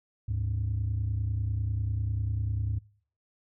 sine tone pair together, 73.76 / 103.83 Hz, D2 / G#2, +8 / 0 cents, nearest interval tritone, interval 592 cents, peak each -30 / -27 dBFS, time 0.28-2.79 s, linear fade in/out 10 ms, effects noise-tail reverb RT60 0.5 s tail -25 dB re dry + tanh soft clip ceiling -23 dBFS

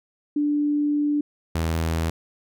sine / sawtooth tone pair in turn, 293.7 / 81.61 Hz, D4 / E2, 0 / -17 cents, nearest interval octave + minor seventh, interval 2217 cents, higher first, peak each -19 / -18 dBFS, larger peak second, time 0.36-1.21 / 1.55-2.1 s, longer first, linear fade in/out 5 ms, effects none

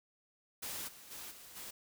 white noise with level steps, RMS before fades -42 / -55 / -47 / -54 / -47 dBFS, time 0.62-1.71 s, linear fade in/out 10 ms, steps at 0.87 / 1.1 / 1.3 / 1.55 s, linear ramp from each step 20 ms, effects none

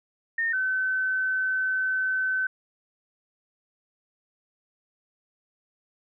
sine tone pair in turn, 1830 / 1524.2 Hz, A#6 / G6, -32 / -49 cents, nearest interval minor third, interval 317 cents, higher first, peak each -23 dBFS, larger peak neither, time 0.38-0.53 / 0.53-2.47 s, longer second, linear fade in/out 5 ms, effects none

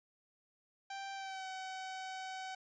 sawtooth tone with pitch glide, 784 to 756 Hz, G5 to F#5, 0 to +37 cents, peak -38 dBFS, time 0.9-2.55 s, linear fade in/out 5 ms, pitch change -63 cents, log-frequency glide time 1.14-1.47 s, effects resampled to 16000 Hz

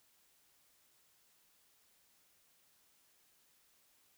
silence, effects white hiss -71 dBFS RMS until 4.17 s

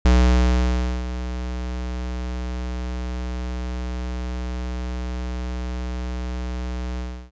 square tone with ADSR envelope, 61.74 Hz, B1, in tune, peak -12 dBFS, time 0.05-7.31 s, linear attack 3 ms, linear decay 980 ms, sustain -14 dB, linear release 320 ms, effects resampled to 16000 Hz

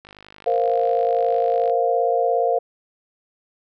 click train, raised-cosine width 0.3 ms, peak -26 dBFS, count 85, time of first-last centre 0.05-1.697 s, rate 51 Hz
sine chord, Bb suspended second, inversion none, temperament equal, 466.2 / 523.3 / 698.5 Hz, Bb4 / C5 / F5, 0 / 0 / 0 cents, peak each -21 / -22 / -20 dBFS, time 0.46-2.59 s, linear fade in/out 10 ms
effects none

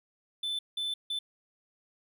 triangle tone bursts at uneven times, 3520 Hz, A7, in tune, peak -29 dBFS, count 3, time 0.43-0.59 / 0.77-0.94 / 1.1-1.19 s, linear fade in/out 5 ms, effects none

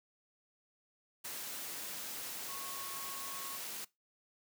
sine tone in noise, 1099 Hz, C#6, 15 cents flat, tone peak -48 dBFS, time 2.48-3.57 s, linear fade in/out 10 ms, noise white, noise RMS -43 dBFS, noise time 1.24-3.85 s, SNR -8 dB, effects noise-tail reverb RT60 0.2 s tail -21 dB re dry + high-pass 150 Hz 12 dB/octave

